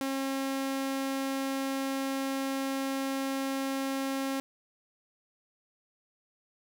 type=tone; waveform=sawtooth; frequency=270 Hz; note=C#4; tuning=45 cents flat; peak=-26 dBFS; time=0.01-4.4 s; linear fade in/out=0 ms; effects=none